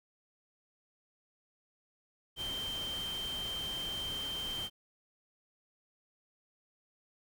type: tone in noise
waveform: sine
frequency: 3136 Hz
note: G7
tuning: in tune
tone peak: -36 dBFS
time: 2.36-4.7 s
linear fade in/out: 50 ms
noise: pink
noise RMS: -45 dBFS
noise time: 2.36-4.7 s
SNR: +6 dB
effects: none